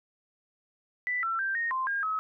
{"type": "tone with pitch steps", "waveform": "sine", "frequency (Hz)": [1983, 1344, 1576, 1856, 1044, 1616, 1282], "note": ["B6", "E6", "G6", "A#6", "C6", "G#6", "E6"], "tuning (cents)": [7, 33, 9, -8, -4, -48, -49], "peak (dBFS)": -27, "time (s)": [1.07, 2.19], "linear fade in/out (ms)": 0, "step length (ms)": 160, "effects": []}